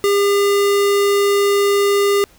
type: tone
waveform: square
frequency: 403 Hz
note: G4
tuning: 48 cents sharp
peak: -13 dBFS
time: 0.04-2.24 s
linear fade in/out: 0 ms
effects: pink hiss -50 dBFS RMS until 2.38 s